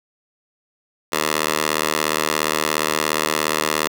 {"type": "tone with high-pass filter", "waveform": "10% pulse", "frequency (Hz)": 77.1, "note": "D#2", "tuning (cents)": -15, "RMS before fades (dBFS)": -21, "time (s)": [1.12, 3.88], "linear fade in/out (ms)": 10, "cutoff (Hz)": 610, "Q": 0.55, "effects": []}